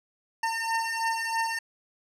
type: beating tone pair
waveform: 25% pulse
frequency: 906 / 909.1 Hz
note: A#5 / A#5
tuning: -50 / -44 cents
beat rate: 3.1 Hz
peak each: -26 dBFS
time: 0.43-1.59 s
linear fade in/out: 5 ms
effects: low-pass 10000 Hz 12 dB/octave